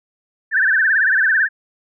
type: tone with vibrato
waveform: sine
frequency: 1651 Hz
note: G#6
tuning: 11 cents flat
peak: -12 dBFS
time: 0.51-1.49 s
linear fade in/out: 50 ms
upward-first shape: sine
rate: 18 Hz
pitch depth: 160 cents each way
effects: none